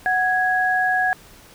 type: tone pair together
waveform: sine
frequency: 740 / 1661.2 Hz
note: F#5 / G#6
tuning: 0 / 0 cents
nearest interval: octave + major second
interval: 1400 cents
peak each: -20 / -19 dBFS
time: 0.06-1.13 s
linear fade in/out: 0 ms
effects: pink hiss -47 dBFS RMS until 1.54 s